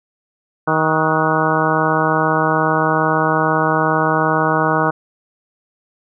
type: harmonic tone with a mistuned harmonic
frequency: 157.6 Hz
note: D#3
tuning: 23 cents sharp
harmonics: 1 / 2 / 3 / 4 / 5 / 6 / 7 / 8 / 9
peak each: -22 / -22 / -22 / -22 / -22 / -22 / -22 / -22 / -22 dBFS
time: 0.67-4.91 s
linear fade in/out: 10 ms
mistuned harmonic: 9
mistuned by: +56 cents
effects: none